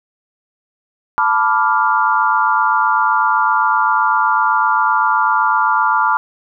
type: chord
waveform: sine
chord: B half-diminished seventh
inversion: third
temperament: equal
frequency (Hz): 880 / 987.8 / 1174.7 / 1396.9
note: A5 / B5 / D6 / F6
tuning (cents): 0 / 0 / 0 / 0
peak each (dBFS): -17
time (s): 1.18-6.17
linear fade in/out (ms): 0
effects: none